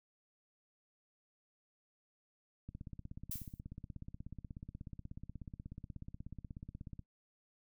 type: click train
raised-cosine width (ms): 5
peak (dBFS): -34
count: 72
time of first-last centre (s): 2.69-6.993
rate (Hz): 16.5
type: noise with exponential decay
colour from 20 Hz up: violet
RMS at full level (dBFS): -38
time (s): 3.31-3.6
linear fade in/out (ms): 5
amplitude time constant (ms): 61
effects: noise-tail reverb RT60 0.1 s tail -19 dB re dry